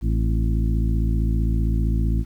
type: harmonic tone with a mistuned harmonic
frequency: 55.4 Hz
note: A1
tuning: 13 cents sharp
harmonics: 1 / 2 / 3 / 4 / 5 / 6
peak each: -19 / -25 / -29 / -31 / -33 / -35 dBFS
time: 0.01-2.25 s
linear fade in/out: 50 ms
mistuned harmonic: 5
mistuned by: -58 cents
effects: 9-bit